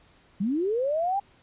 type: linear sweep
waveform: sine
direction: up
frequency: 179.9 to 817 Hz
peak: -23 dBFS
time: 0.4-1.2 s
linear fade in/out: 10 ms
effects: pink hiss -59 dBFS RMS until 1.42 s + resampled to 8000 Hz